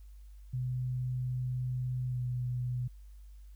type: tone with pitch glide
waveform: sine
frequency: 126.5 to 124.26 Hz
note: B2 to B2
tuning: +42 to +11 cents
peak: -31 dBFS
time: 0.53-2.88 s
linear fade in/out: 10 ms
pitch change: -31 cents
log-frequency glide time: 2.09-2.19 s
effects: added 50 Hz sine -48 dBFS peak until 3.55 s + white hiss -72 dBFS RMS until 3.55 s